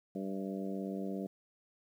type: harmonic tone with a mistuned harmonic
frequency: 97.3 Hz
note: G2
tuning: 12 cents flat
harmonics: 2 / 3 / 4 / 5 / 6 / 7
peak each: -38 / -42 / -44 / -46 / -48 / -49 dBFS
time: 0.15-1.27 s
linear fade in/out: 5 ms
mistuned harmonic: 7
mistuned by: -25 cents
effects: 11-bit